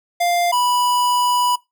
square tone pair in turn, 698.5 / 983.3 Hz, F5 / B5, 0 / -8 cents, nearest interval tritone, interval 592 cents, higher second, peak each -16 dBFS, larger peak neither, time 0.2-0.52 / 0.52-1.56 s, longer second, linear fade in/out 10 ms, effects noise-tail reverb RT60 0.2 s tail -21 dB re dry

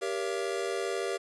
square chord, G diminished seventh, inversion none, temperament just, 392 / 470.4 / 564.5 / 677.4 Hz, G4 / Bb4 / Db5 / Fb5, 0 / +16 / +31 / +47 cents, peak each -34 / -36 / -39 / -39 dBFS, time 0.01-1.18 s, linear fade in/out 20 ms, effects resampled to 24000 Hz + 11-bit

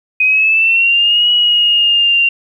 sine linear two-way sweep, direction up then down, 2500 to 2921 to 2765 Hz, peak -8 dBFS, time 0.2-2.29 s, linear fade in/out 5 ms, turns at 1.31 s, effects 8-bit

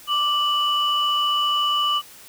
sine tone pair together, 1174.7 / 2960 Hz, D6 / F#7, 0 / 0 cents, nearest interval octave + major third, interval 1600 cents, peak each -20 dBFS, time 0.07-2.02 s, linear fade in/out 50 ms, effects tanh soft clip ceiling -12 dBFS + white hiss -45 dBFS RMS until 2.28 s

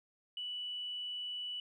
triangle tone with tanh clipping, 2960 Hz, F#7, in tune, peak -38 dBFS, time 0.37-1.6 s, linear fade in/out 2 ms, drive 3 dB, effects resampled to 24000 Hz

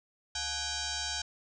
sine tone with frequency modulation, 857 Hz, A5, 46 cents flat, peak -32 dBFS, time 0.35-1.22 s, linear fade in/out 5 ms, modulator 785 Hz, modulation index 7.8, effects none

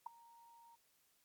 sine tone with ADSR envelope, 932 Hz, A#5, 1 cent flat, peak -37 dBFS, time 0.06-0.76 s, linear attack 6 ms, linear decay 6 ms, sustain -23 dB, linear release 14 ms, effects white hiss -75 dBFS RMS until 1.24 s + MP3 96 kbps

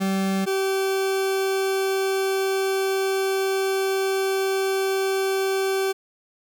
40% pulse tone pair in turn, 193 / 386 Hz, G3 / G4, -27 / -27 cents, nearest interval octave, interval 1200 cents, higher second, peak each -20 dBFS, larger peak neither, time 0-0.46 / 0.46-5.93 s, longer second, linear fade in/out 20 ms, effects none

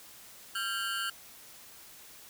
25% pulse ring-modulated tone, 1480 Hz, F#6, in tune, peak -25 dBFS, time 0.55-1.1 s, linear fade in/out 5 ms, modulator 106 Hz, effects white hiss -52 dBFS RMS until 2.29 s

